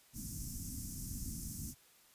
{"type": "band-stop noise", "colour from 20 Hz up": "pink", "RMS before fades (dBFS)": -43, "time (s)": [0.13, 1.75], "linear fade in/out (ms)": 50, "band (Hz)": [280, 5500], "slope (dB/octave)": 48, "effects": ["white hiss -65 dBFS RMS until 2.14 s", "resampled to 32000 Hz"]}